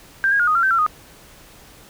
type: tone with pitch steps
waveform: sine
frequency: 1580 / 1635 / 1429 / 1243 / 1372 / 1549 / 1356 / 1240 Hz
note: G6 / G#6 / F6 / D#6 / F6 / G6 / E6 / D#6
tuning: +13 / -28 / +39 / -2 / -31 / -21 / +49 / -6 cents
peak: -14 dBFS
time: 0.24-0.864 s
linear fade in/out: 0 ms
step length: 78 ms
effects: pink hiss -46 dBFS RMS until 1.89 s